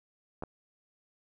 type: clicks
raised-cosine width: 1 ms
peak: -24 dBFS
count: 2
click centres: 0.424 / 0.436 s
effects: none